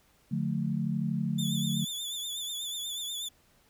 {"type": "chord", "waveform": "sine", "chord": "D minor", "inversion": "none", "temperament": "equal with one note detuned", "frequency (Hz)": [146.83, 179.01, 220], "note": ["D3", "F3", "A3"], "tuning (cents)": [0, 43, 0], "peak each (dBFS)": -32, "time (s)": [0.31, 1.85], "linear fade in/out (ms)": 10}
{"type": "tone with vibrato", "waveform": "sawtooth", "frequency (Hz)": 3500, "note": "A7", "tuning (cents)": -10, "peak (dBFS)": -31, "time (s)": [1.38, 3.29], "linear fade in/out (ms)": 10, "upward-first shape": "triangle", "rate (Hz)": 8.2, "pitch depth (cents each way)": 75}
{"effects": ["pink hiss -65 dBFS RMS until 3.69 s"]}